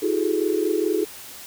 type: tone cluster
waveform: sine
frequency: 322.3 / 360 / 407.5 / 432.2 Hz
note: E4 / F#4 / G#4 / A4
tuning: -39 / -47 / -33 / -31 cents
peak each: -25 dBFS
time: 0.02-1.05 s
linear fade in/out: 10 ms
effects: white hiss -40 dBFS RMS until 1.46 s